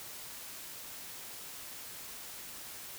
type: silence
effects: white hiss -46 dBFS RMS until 2.98 s